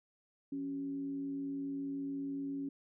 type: tone with frequency modulation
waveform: sine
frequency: 277.2 Hz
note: C#4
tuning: in tune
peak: -36 dBFS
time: 0.52-2.69 s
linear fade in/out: 5 ms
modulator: 107 Hz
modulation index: 0.29
effects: none